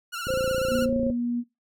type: tone with vibrato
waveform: sawtooth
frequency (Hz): 1396.9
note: F6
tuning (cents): 0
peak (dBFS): -27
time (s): 0.12-0.86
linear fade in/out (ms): 20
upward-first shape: sine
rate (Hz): 16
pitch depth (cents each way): 76
type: click train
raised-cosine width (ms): 3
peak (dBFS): -21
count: 25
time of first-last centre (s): 0.27-1.1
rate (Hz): 28.9
type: tone with pitch glide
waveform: sine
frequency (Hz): 523.3 to 539.3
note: C5 to C#5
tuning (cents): 0 to -48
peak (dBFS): -24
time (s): 0.28-1.11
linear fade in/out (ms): 10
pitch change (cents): +52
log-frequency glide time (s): 0.85-0.92
type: tone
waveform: sine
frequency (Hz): 240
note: B3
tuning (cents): -49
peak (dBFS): -24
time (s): 0.69-1.44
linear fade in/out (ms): 50
effects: noise-tail reverb RT60 0.2 s tail -17 dB re dry